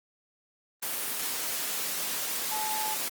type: tone in noise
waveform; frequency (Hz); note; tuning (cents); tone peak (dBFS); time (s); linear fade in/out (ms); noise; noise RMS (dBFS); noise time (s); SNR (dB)
sine; 863; A5; -34; -32; 2.51-2.95; 10; white; -32; 0.82-3.09; -3
effects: high-pass 200 Hz 12 dB/octave + Opus 24 kbps